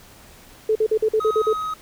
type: tone bursts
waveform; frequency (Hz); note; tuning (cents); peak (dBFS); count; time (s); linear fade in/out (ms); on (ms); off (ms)
sine; 435.8; A4; -17; -15; 8; 0.69-1.531; 5; 64; 47
type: tone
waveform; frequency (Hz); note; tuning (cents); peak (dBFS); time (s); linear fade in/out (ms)
triangle; 1264; D#6; +27; -22; 1.2-1.74; 5
effects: pink hiss -47 dBFS RMS until 1.81 s